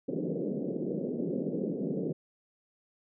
pink band-pass noise, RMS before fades -33 dBFS, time 0.08-2.13 s, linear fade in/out 10 ms, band 160 to 520 Hz, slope 48 dB/octave, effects none

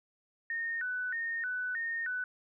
sine tone with vibrato, 1658 Hz, G#6, 3 cents flat, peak -32 dBFS, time 0.5-2.24 s, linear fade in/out 2 ms, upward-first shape square, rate 1.6 Hz, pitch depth 180 cents each way, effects none

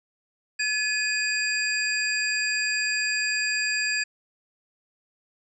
sine tone cluster, 1711 / 2495 / 4774 / 7500 Hz, A6 / D#7 / D8 / A#8, -49 / +4 / +28 / +10 cents, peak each -27 / -28 / -30 / -32 dBFS, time 0.59-4.04 s, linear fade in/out 10 ms, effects none

